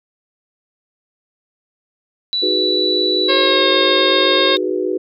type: tone with pitch glide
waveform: sine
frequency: 3951 to 3686 Hz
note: B7 to A#7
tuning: 0 to -20 cents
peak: -16 dBFS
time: 2.33-4.57 s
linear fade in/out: 0 ms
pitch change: -120 cents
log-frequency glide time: 3.23-3.66 s
type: chord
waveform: sine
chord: G# minor seventh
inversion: second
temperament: equal with one note detuned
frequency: 311.1 / 370 / 415.3 / 492.2 Hz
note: D#4 / F#4 / G#4 / B4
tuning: 0 / 0 / 0 / -6 cents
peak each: -24 / -19 / -24 / -24 dBFS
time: 2.42-4.98 s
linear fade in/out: 10 ms
type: harmonic tone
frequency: 540 Hz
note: C#5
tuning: 45 cents flat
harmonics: 1 / 2 / 3 / 4 / 5 / 6 / 8 / 9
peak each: -18 / -21 / -23 / -24 / -25 / -26 / -27 / -28 dBFS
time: 3.28-4.57 s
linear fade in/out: 20 ms
effects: none